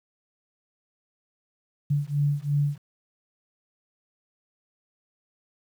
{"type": "beating tone pair", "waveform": "sine", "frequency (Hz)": [143.1, 146], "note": ["D3", "D3"], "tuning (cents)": [-45, -10], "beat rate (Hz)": 2.9, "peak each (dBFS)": -25, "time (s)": [1.9, 2.78], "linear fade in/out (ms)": 10, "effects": ["9-bit"]}